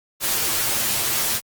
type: noise with comb filter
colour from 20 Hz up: white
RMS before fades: -22 dBFS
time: 0.2-1.41 s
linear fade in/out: 50 ms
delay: 8.8 ms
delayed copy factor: +1
effects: Opus 48 kbps